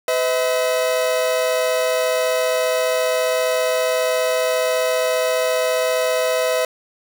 40% pulse tone pair together, 506 / 640.8 Hz, B4 / E5, +42 / -49 cents, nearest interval major third, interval 409 cents, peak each -19 dBFS, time 0.08-6.65 s, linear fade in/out 2 ms, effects none

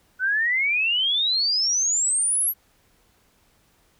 sine exponential sweep, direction up, 1480 to 11890 Hz, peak -19 dBFS, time 0.19-2.54 s, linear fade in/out 50 ms, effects pink hiss -62 dBFS RMS until 3.99 s

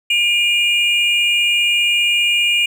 triangle tone pair together, 2410 / 2845 Hz, D7 / F7, +44 / +31 cents, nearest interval minor third, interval 287 cents, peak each -14 dBFS, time 0.1-2.66 s, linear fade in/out 5 ms, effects none

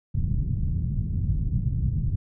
white low-pass noise, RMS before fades -25 dBFS, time 0.14-2.16 s, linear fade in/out 10 ms, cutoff 140 Hz, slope 24 dB/octave, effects none

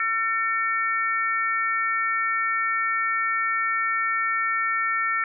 harmonic tone, 450 Hz, A4, 39 cents sharp, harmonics 3 / 4 / 5, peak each -25 / -26 / -27 dBFS, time 0-5.24 s, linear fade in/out 2 ms, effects none

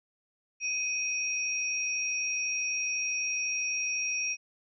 sine tone pair together, 2506 / 5626 Hz, D#7 / F8, +12 / +12 cents, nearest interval octave + major second, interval 1400 cents, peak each -30 / -33 dBFS, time 0.6-4.37 s, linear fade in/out 50 ms, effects none

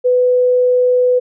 sine tone, 498.5 Hz, B4, 16 cents sharp, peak -9 dBFS, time 0.04-1.2 s, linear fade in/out 20 ms, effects none

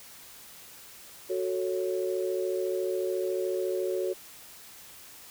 sine chord, F# minor, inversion none, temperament just, 370 / 444 / 555 Hz, F#4 / A4 / C#5, 0 / +16 / +2 cents, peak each -29 / -34 / -33 dBFS, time 1.29-4.14 s, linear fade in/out 20 ms, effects white hiss -49 dBFS RMS until 5.3 s

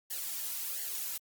blue noise with flanger, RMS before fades -37 dBFS, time 0.1-1.18 s, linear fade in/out 10 ms, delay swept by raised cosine 0.8 to 2.7 ms, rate 1.4 Hz, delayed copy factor -0.75, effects Opus 48 kbps

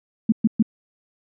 sine tone bursts, 221.6 Hz, A3, 13 cents sharp, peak -12 dBFS, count 3, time 0.29-0.626 s, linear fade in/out 5 ms, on 32 ms, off 120 ms, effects none

